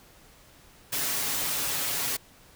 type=noise with comb filter; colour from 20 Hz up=white; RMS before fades=-29 dBFS; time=0.92-2.17 s; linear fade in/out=10 ms; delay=7.2 ms; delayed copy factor=+0.6; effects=pink hiss -55 dBFS RMS until 2.55 s